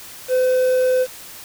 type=tone with quantisation; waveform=triangle; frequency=510 Hz; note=C5; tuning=44 cents flat; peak=-12 dBFS; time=0.28-1.07 s; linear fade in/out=50 ms; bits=6; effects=white hiss -38 dBFS RMS until 1.44 s